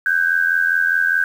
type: tone pair together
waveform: sine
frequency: 1524.1 / 1609 Hz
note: G6 / G6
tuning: -49 / +45 cents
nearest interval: minor second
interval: 94 cents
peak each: -17 dBFS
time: 0.06-1.24 s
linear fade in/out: 2 ms
effects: 7-bit